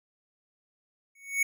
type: tone with exponential growth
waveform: square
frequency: 2223 Hz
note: C#7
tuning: 4 cents sharp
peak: -21 dBFS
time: 1.15-1.43 s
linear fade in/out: 5 ms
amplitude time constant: 60 ms
effects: none